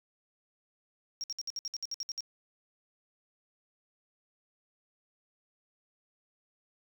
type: tone bursts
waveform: sine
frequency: 5588 Hz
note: F8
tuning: in tune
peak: -32 dBFS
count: 12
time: 1.21-2.206 s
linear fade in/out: 0 ms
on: 28 ms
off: 60 ms
effects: tanh soft clip ceiling -31 dBFS